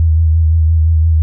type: tone with vibrato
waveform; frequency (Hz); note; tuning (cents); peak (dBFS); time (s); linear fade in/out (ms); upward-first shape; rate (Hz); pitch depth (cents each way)
sine; 80.4; E2; -43; -7; 0-1.22; 0; sine; 5.8; 41
effects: none